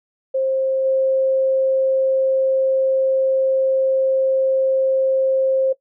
sine tone with level steps, 530 Hz, C5, 22 cents sharp, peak -16 / -14 dBFS, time 0.34-5.73 s, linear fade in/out 10 ms, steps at 0.84 s, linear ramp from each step 20 ms, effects noise-tail reverb RT60 0.1 s tail -19 dB re dry

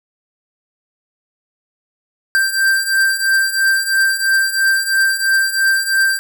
square beating tone pair, 1570 / 1573 Hz, G6 / G6, +2 / +6 cents, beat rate 3 Hz, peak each -19 / -15 dBFS, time 2.35-6.19 s, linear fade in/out 0 ms, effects none

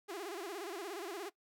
sawtooth tone with vibrato, 372.8 Hz, F#4, 13 cents sharp, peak -37 dBFS, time 0.08-1.3 s, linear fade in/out 20 ms, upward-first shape sine, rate 17 Hz, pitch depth 200 cents each way, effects noise-tail reverb RT60 0.1 s tail -19 dB re dry

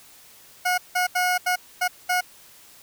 20% pulse tone bursts at uneven times, 725 Hz, F#5, 35 cents flat, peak -15 dBFS, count 6, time 0.65-0.78 / 0.95-1.07 / 1.15-1.38 / 1.46-1.56 / 1.81-1.88 / 2.09-2.21 s, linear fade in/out 10 ms, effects white hiss -50 dBFS RMS until 2.82 s

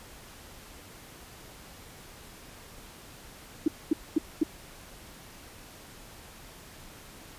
sine tone bursts, 311.1 Hz, D#4, in tune, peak -19 dBFS, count 4, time 3.66-4.434 s, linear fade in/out 5 ms, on 21 ms, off 230 ms, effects pink hiss -49 dBFS RMS until 7.38 s + resampled to 32000 Hz

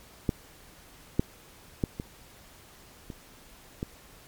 clicks, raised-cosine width 3 ms, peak -11 / -9 / -12 / -20 / -25 / -18 dBFS, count 6, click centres 0.292 / 1.195 / 1.838 / 1.999 / 3.102 / 3.829 s, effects pink hiss -53 dBFS RMS until 4.27 s + MP3 96 kbps

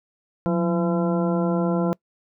harmonic tone with a mistuned harmonic, 169.6 Hz, E3, 50 cents sharp, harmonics 1 / 2 / 3 / 4 / 5 / 6 / 8, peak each -21 / -26 / -27 / -31 / -36 / -35 / -36 dBFS, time 0.46-1.93 s, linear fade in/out 0 ms, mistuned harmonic 1, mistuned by +91 cents, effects noise-tail reverb RT60 0.1 s tail -25 dB re dry

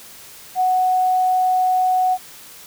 sine tone, 740 Hz, F#5, in tune, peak -14 dBFS, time 0.55-2.18 s, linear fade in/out 50 ms, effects white hiss -41 dBFS RMS until 2.66 s

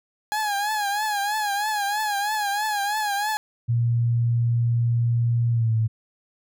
30% pulse tone with vibrato, 830.6 Hz, G#5, in tune, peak -20 dBFS, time 0.32-3.37 s, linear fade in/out 0 ms, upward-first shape triangle, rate 3.1 Hz, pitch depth 88 cents each way
sine tone with pitch glide, 118 to 111.57 Hz, A#2 to A2, +22 to +25 cents, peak -18 dBFS, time 3.68-5.88 s, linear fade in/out 20 ms, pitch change -97 cents, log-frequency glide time 5.51-5.73 s
effects none

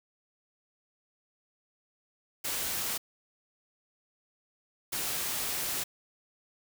white noise bursts at uneven times, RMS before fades -33 dBFS, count 2, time 2.44-2.98 / 4.92-5.84 s, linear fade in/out 10 ms, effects none

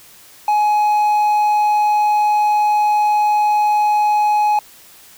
triangle tone, 840 Hz, G#5, 19 cents sharp, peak -10 dBFS, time 0.48-4.59 s, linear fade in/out 2 ms, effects white hiss -44 dBFS RMS until 5.17 s

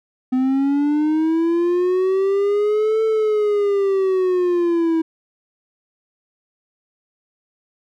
triangle linear two-way sweep, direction up then down, 253.5 to 444 to 322.2 Hz, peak -13 dBFS, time 0.32-5.02 s, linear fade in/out 10 ms, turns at 3.03 s, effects none

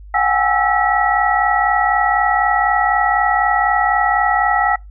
sine tone cluster, 729 / 793 / 833 / 1317 / 1933 Hz, F#5 / G5 / G#5 / E6 / B6, -26 / +20 / +5 / -2 / -38 cents, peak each -19 dBFS, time 0.14-4.76 s, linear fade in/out 5 ms, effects noise-tail reverb RT60 0.2 s tail -25 dB re dry + added 50 Hz sine -34 dBFS peak until 4.9 s

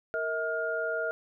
sine tone cluster, 462.9 / 642 / 1415 Hz, A#4 / E5 / F6, -12 / -46 / +22 cents, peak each -34 / -32 / -32 dBFS, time 0.14-1.11 s, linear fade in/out 0 ms, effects none

